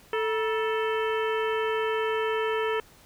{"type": "harmonic tone with a mistuned harmonic", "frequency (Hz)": 440, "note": "A4", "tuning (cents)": 0, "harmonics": [1, 2, 3, 4, 5, 6, 7], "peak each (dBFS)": [-26, -33, -34, -35, -40, -39, -40], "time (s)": [0.13, 2.8], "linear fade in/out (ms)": 2, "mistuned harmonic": 2, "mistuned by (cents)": 140, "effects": ["pink hiss -55 dBFS RMS until 3.05 s"]}